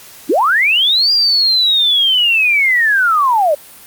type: linear two-way sweep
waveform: sine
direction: up then down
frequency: 245.3 to 4844 to 559 Hz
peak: -9 dBFS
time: 0.29-3.55 s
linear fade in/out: 10 ms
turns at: 1.12 s
effects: white hiss -38 dBFS RMS until 3.86 s + Opus 48 kbps